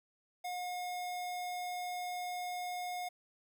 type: tone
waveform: square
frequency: 719 Hz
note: F#5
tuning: 50 cents flat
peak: -38 dBFS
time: 0.44-3.09 s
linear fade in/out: 10 ms
effects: 12-bit